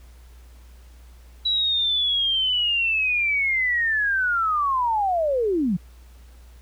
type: linear sweep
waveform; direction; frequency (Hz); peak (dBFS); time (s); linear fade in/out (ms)
sine; down; 3928 to 160; -19; 1.45-5.77; 10
effects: added 60 Hz sine -44 dBFS peak until 6.61 s + pink hiss -57 dBFS RMS until 6.61 s